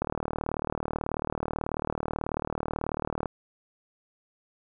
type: click train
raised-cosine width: 1 ms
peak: -15 dBFS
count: 125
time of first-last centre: 0.02-3.258 s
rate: 38.3 Hz
effects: none